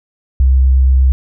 sine tone with vibrato, 65.41 Hz, C2, in tune, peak -6 dBFS, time 0.4-1.12 s, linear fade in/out 0 ms, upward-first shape sine, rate 8.5 Hz, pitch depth 9 cents each way, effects none

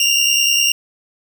25% pulse tone pair together, 2767 / 2837 Hz, F7 / F7, -17 / +27 cents, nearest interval unison, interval 44 cents, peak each -11 / -12 dBFS, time 0-0.72 s, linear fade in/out 2 ms, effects none

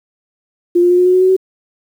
sine tone with pitch steps, 349.2 / 353.1 / 356.9 / 360.9 / 364.9 / 368.9 / 373 / 377.1 Hz, F4 / F4 / F4 / F#4 / F#4 / F#4 / F#4 / F#4, 0 / +19 / +38 / -43 / -24 / -5 / +14 / +33 cents, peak -7 dBFS, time 0.75-1.366 s, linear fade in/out 10 ms, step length 77 ms, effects 7-bit

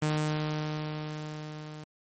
sawtooth tone with level ramp, 152.9 Hz, D#3, 30 cents flat, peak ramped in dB -21 to -37 dBFS, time 0.02-1.84 s, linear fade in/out 5 ms, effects MP3 32 kbps

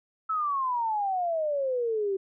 sine exponential sweep, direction down, 1318.5 to 380 Hz, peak -25 dBFS, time 0.29-2.17 s, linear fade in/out 10 ms, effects none

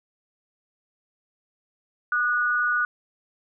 sine tone pair together, 1212.9 / 1464 Hz, D#6 / F#6, -45 / -19 cents, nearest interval minor third, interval 326 cents, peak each -27 / -21 dBFS, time 2.12-2.85 s, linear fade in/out 2 ms, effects none

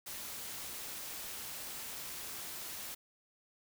white noise with amplitude modulation, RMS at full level -42 dBFS, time 0.06-2.95 s, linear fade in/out 10 ms, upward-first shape sine, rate 278 Hz, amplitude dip 40%, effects none

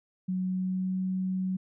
sine tone with pitch glide, 185 to 186.83 Hz, F#3 to F#3, 0 to +17 cents, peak -27 dBFS, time 0.28-1.57 s, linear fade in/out 10 ms, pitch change +17 cents, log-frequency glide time 0.43-0.99 s, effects none

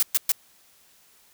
blue noise bursts, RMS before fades -20 dBFS, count 3, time 0-0.318 s, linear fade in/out 0 ms, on 26 ms, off 120 ms, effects white hiss -58 dBFS RMS until 1.33 s

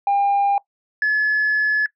sine tone pair in turn, 802 / 1712.2 Hz, G5 / A6, +39 / -48 cents, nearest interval octave + minor second, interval 1313 cents, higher second, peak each -13 dBFS, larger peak neither, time 0.07-0.58 / 1.02-1.86 s, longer second, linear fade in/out 2 ms, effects noise-tail reverb RT60 0.1 s tail -21 dB re dry + tanh soft clip ceiling -13 dBFS

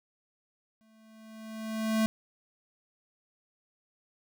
square tone with exponential growth, 220 Hz, A3, in tune, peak -23 dBFS, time 0.81-2.06 s, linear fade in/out 0 ms, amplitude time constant 270 ms, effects none

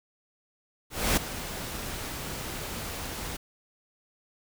pink noise with ADSR envelope, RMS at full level -23 dBFS, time 0.9-3.37 s, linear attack 270 ms, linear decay 8 ms, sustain -13 dB, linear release 9 ms, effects none

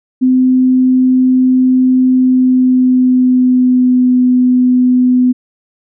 sine tone with pitch glide, 256.3 to 251 Hz, C4 to B3, -36 to +28 cents, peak -6 dBFS, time 0.21-5.33 s, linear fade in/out 20 ms, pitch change -36 cents, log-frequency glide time 2.11-4.13 s, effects none

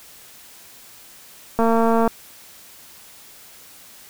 click train, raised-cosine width 1 ms, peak -6 dBFS, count 112, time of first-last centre 1.59-2.077 s, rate 228 Hz, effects white hiss -45 dBFS RMS until 4.09 s

